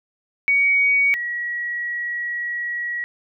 sine tone pair in turn, 2249 / 1917.1 Hz, C#7 / A#6, +24 / +48 cents, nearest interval minor third, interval 276 cents, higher first, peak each -14 / -23 dBFS, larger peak first, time 0.48-1.14 / 1.14-3.04 s, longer second, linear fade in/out 0 ms, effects none

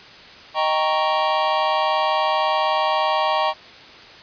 square chord, Eb dominant seventh, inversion none, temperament equal, 622.3 / 784 / 932.3 / 1108.7 Hz, Eb5 / G5 / Bb5 / Db6, 0 / 0 / 0 / 0 cents, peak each -24 dBFS, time 0.54-3.54 s, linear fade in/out 50 ms, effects white hiss -42 dBFS RMS until 4.22 s + resampled to 11025 Hz

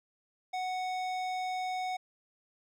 sine tone with hard clipping, 740 Hz, F#5, in tune, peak -34 dBFS, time 0.53-1.97 s, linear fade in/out 10 ms, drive 14 dB, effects none

